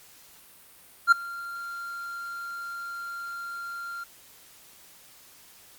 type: tone with ADSR envelope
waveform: triangle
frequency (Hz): 1387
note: F6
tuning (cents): -12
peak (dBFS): -9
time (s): 1.07-4.04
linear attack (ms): 49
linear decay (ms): 8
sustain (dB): -23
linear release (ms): 9
effects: white hiss -53 dBFS RMS until 5.78 s + Opus 48 kbps